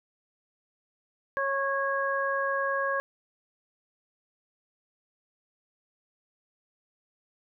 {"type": "harmonic tone", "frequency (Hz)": 549, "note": "C#5", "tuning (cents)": -17, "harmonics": [1, 2, 3], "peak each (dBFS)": [-30, -30, -30], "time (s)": [1.37, 3], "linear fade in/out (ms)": 0, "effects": []}